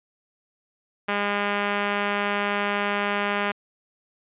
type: tone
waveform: 5% pulse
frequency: 203.6 Hz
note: G#3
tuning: 34 cents flat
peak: -11 dBFS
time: 1.08-3.52 s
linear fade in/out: 10 ms
effects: resampled to 8000 Hz